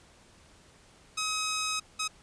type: tone bursts at uneven times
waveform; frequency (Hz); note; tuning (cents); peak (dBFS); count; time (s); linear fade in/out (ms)
10% pulse; 1270; D#6; +35; -21; 2; 1.17-1.8 / 1.99-2.08; 10
effects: pink hiss -58 dBFS RMS until 2.22 s + resampled to 22050 Hz